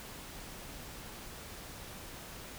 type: silence
effects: pink hiss -47 dBFS RMS until 2.58 s